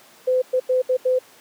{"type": "tone bursts at uneven times", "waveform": "sine", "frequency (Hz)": 510, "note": "C5", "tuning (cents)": -44, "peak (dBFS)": -15, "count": 5, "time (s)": [[0.27, 0.42], [0.53, 0.6], [0.69, 0.82], [0.89, 0.97], [1.05, 1.19]], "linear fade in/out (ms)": 10, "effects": ["pink hiss -49 dBFS RMS until 1.4 s", "high-pass 300 Hz 12 dB/octave"]}